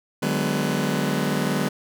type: chord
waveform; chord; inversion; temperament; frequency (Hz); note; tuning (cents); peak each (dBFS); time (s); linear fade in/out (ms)
sawtooth; G# half-diminished seventh; second; just; 149.51 / 186.89 / 207.7 / 249.2; D3 / F#3 / G#3 / B3; +31 / +18 / 0 / +16; -23; 0.22-1.69; 10
effects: none